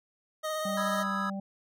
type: tone with vibrato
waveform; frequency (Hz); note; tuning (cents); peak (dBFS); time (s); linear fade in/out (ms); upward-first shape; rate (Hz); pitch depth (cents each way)
25% pulse; 622.3; D#5; 0; -27; 0.43-1.04; 20; triangle; 16; 19
type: harmonic tone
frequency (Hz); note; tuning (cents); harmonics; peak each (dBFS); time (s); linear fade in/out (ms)
195.7; G3; -3; 1 / 3 / 4; -33 / -43 / -45; 0.65-1.4; 5
type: chord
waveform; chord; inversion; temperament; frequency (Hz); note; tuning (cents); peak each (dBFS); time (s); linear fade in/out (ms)
triangle; E major seventh; second; equal; 987.8 / 1244.5 / 1318.5 / 1661.2; B5 / D#6 / E6 / G#6; 0 / 0 / 0 / 0; -36 / -32 / -34 / -35; 0.77-1.3; 5
effects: none